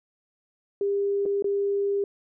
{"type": "tone with dropouts", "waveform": "sine", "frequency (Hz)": 400.7, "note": "G4", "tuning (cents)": 38, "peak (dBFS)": -22, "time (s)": [0.81, 2.04], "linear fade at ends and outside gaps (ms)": 2, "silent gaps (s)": [[1.255, 1.26], [1.424, 1.443]], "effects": []}